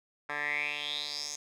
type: tone with band-pass filter sweep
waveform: 10% pulse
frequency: 146.83 Hz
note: D3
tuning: in tune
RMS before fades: -35 dBFS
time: 0.29-1.36 s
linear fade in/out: 5 ms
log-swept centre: 1500 to 6400 Hz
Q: 6.8
effects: none